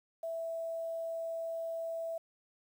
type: tone with quantisation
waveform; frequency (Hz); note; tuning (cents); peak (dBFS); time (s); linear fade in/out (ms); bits
sine; 659.3; E5; 0; -35; 0.23-2.18; 5; 10
effects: none